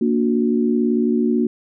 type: chord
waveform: sine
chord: Bb augmented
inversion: none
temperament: just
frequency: 233.1 / 291.4 / 364.2 Hz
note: Bb3 / D4 / F#4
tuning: 0 / -13 / -27 cents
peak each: -17 / -22 / -21 dBFS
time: 0.01-1.47 s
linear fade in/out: 5 ms
effects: none